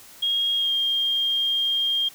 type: tone with pitch glide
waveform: sine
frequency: 3265 to 3214 Hz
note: G#7 to G7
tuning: -30 to +43 cents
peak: -20 dBFS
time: 0.22-2.09 s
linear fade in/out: 10 ms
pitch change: -27 cents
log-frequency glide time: 0.56-0.72 s
effects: white hiss -47 dBFS RMS until 2.14 s